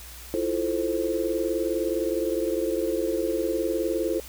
sine chord, F major seventh, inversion third, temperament equal with one note detuned, 329.6 / 349.2 / 438.5 / 523.3 Hz, E4 / F4 / A4 / C5, 0 / 0 / -6 / 0 cents, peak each -29 dBFS, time 0.34-4.2 s, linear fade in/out 0 ms, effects added 60 Hz sine -44 dBFS peak until 4.28 s + white hiss -44 dBFS RMS until 4.28 s

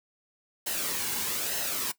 white noise with flanger, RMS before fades -31 dBFS, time 0.66-1.92 s, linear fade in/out 10 ms, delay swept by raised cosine 0.85 to 1.63 ms, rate 1.1 Hz, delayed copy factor -0.5, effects noise-tail reverb RT60 0.1 s tail -17 dB re dry

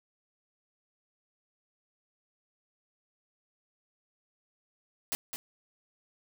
white noise with echo, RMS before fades -32 dBFS, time 5.12-5.15 s, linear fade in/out 0 ms, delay 210 ms, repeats 1, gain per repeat -6 dB, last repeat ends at 5.36 s, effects none

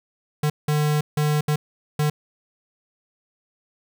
square tone bursts at uneven times, 150 Hz, D3, 37 cents sharp, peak -19 dBFS, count 5, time 0.43-0.5 / 0.68-1.01 / 1.17-1.41 / 1.48-1.56 / 1.99-2.1 s, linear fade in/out 5 ms, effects 10-bit

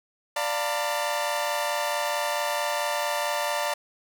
sawtooth chord, B half-diminished seventh, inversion first, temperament equal with one note detuned, 587.3 / 698.5 / 903.2 / 987.8 Hz, D5 / F5 / A5 / B5, 0 / 0 / +45 / 0 cents, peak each -25 / -29 / -26 / -31 dBFS, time 0.36-3.74 s, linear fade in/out 5 ms, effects none

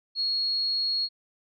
sine tone, 4311 Hz, C#8, 49 cents flat, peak -24 dBFS, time 0.15-1.09 s, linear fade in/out 50 ms, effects none

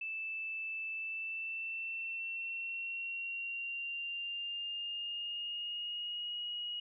sine tone with pitch glide, 2639 to 2895 Hz, E7 to F#7, +1 to -38 cents, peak -37 dBFS, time 0.01-6.8 s, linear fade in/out 5 ms, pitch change +161 cents, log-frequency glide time 0.93-6.4 s, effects none

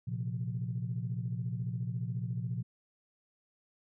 sine chord, Bb suspended second, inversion none, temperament equal, 116.54 / 130.81 / 174.61 Hz, Bb2 / C3 / F3, 0 / 0 / 0 cents, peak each -35 / -37 / -39 dBFS, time 0.07-2.63 s, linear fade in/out 10 ms, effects tanh soft clip ceiling -24 dBFS

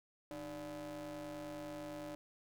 40% pulse ring-modulated tone, 139.6 Hz, C#3, 13 cents sharp, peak -40 dBFS, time 0.31-2.15 s, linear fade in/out 0 ms, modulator 444 Hz, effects none

